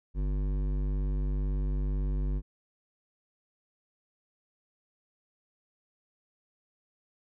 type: tone with hard clipping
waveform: sine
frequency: 49 Hz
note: G1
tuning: in tune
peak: -29 dBFS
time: 0.14-2.42 s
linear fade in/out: 50 ms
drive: 13 dB
effects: none